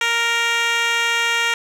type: tone with band-pass filter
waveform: 10% pulse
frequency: 466.2 Hz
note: A#4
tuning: in tune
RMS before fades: -19 dBFS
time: 0.01-1.54 s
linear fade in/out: 2 ms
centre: 2800 Hz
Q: 0.82
effects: none